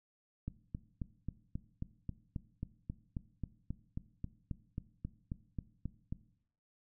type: click train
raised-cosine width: 5 ms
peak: -26 dBFS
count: 22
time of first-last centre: 0.48-6.125 s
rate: 3.72 Hz
effects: noise-tail reverb RT60 0.7 s tail -17 dB re dry